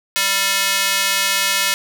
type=tone with high-pass filter; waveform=square; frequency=196 Hz; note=G3; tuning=in tune; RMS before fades=-18 dBFS; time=0.16-1.74 s; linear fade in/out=0 ms; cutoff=2100 Hz; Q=0.81; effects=none